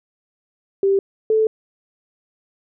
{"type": "tone pair in turn", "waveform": "sine", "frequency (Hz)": [392, 437.8], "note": ["G4", "A4"], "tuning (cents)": [0, -9], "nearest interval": "major second", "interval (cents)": 191, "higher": "second", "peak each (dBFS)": -13, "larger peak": "neither", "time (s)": [[0.83, 0.99], [1.3, 1.47]], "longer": "second", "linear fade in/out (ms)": 2, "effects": []}